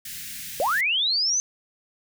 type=band-stop noise; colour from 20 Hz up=white; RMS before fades=-36 dBFS; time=0.05-0.81 s; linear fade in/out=5 ms; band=260 to 1600 Hz; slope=48 dB/octave
type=linear sweep; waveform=sine; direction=up; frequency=487 to 6272 Hz; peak=-20 dBFS; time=0.6-1.4 s; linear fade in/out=0 ms
effects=none